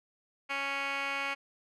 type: tone with band-pass filter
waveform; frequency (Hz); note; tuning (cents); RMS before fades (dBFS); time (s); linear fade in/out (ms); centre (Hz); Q
15% pulse; 277.2; C#4; 0; -34; 0.49-1.35; 20; 2000; 6
effects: none